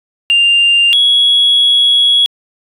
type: tone pair in turn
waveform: sine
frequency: 2794 / 3343 Hz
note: F7 / G#7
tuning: 0 / +11 cents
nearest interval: minor third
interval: 311 cents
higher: second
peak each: -5 dBFS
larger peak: neither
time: 0.3-0.93 / 0.93-2.26 s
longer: second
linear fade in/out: 0 ms
effects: tanh soft clip ceiling -3 dBFS